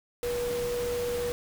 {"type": "tone in noise", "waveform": "sine", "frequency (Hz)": 483.2, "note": "B4", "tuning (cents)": -38, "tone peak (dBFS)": -28, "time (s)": [0.23, 1.32], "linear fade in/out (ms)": 0, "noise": "pink", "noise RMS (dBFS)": -38, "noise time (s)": [0.23, 1.32], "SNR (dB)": 7, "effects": []}